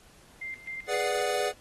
sine tone with tremolo, 2093 Hz, C7, in tune, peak -34 dBFS, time 0.41-1.21 s, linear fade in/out 10 ms, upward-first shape square, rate 3.8 Hz, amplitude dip 80%
square chord, G# half-diminished seventh, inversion none, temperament equal, 415.3 / 493.9 / 587.3 / 740 Hz, G#4 / B4 / D5 / F#5, 0 / 0 / 0 / 0 cents, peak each -33 dBFS, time 0.87-1.53 s, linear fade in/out 50 ms
effects pink hiss -57 dBFS RMS until 1.6 s + AAC 32 kbps

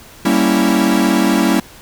45% pulse chord, G diminished seventh, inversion none, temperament equal, 196 / 233.1 / 277.2 / 329.6 Hz, G3 / Bb3 / Db4 / Fb4, 0 / 0 / 0 / 0 cents, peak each -17 dBFS, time 0.25-1.6 s, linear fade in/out 5 ms, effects pink hiss -40 dBFS RMS until 1.81 s

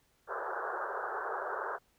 white band-pass noise, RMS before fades -37 dBFS, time 0.27-1.79 s, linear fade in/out 50 ms, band 370 to 1600 Hz, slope 96 dB/octave, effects pink hiss -71 dBFS RMS until 1.98 s

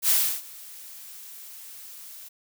blue noise with ADSR envelope, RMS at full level -19 dBFS, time 0.02-2.29 s, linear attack 73 ms, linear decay 320 ms, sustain -24 dB, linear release 14 ms, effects none

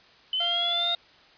sine linear sweep, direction up, 3000 to 3729 Hz, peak -24 dBFS, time 0.33-0.95 s, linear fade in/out 2 ms
sawtooth tone, 692 Hz, F5, 16 cents flat, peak -27 dBFS, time 0.4-0.95 s, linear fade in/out 5 ms
effects white hiss -55 dBFS RMS until 1.37 s + resampled to 11025 Hz

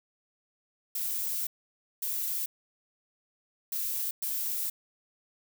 violet noise bursts at uneven times, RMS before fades -32 dBFS, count 4, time 0.95-1.47 / 2.02-2.46 / 3.72-4.11 / 4.22-4.7 s, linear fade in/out 5 ms, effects none

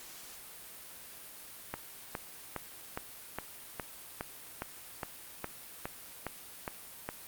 click train, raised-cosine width 0.5 ms, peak -20 dBFS, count 14, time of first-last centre 1.74-7.09 s, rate 2.43 Hz, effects white hiss -49 dBFS RMS until 7.27 s + Opus 48 kbps

